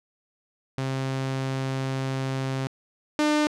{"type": "tone pair in turn", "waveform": "sawtooth", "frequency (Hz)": [133.2, 300.5], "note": ["C3", "D4"], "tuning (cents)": [31, 40], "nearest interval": "octave + major second", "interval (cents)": 1409, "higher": "second", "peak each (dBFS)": [-22, -16], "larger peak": "second", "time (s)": [[0.78, 2.67], [3.19, 3.47]], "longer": "first", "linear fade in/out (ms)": 0, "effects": ["low-pass 7000 Hz 12 dB/octave"]}